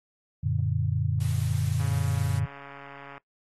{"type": "chord", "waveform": "sine", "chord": "Gb augmented", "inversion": "none", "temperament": "equal", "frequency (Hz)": [92.5, 116.54, 146.83], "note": ["Gb2", "Bb2", "D3"], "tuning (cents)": [0, 0, 0], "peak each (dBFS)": -28, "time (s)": [0.43, 2.46], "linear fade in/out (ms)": 10}
{"type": "noise", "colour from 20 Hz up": "white", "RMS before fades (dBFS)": -43, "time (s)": [1.2, 2.39], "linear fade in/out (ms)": 5}
{"type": "click train", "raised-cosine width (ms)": 0.5, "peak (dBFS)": -29, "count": 194, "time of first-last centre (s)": [1.8, 3.179], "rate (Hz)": 140}
{"effects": ["noise-tail reverb RT60 0.1 s tail -21 dB re dry", "AAC 32 kbps"]}